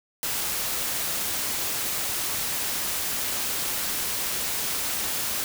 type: noise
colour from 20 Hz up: white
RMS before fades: -28 dBFS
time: 0.23-5.44 s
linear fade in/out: 0 ms
effects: none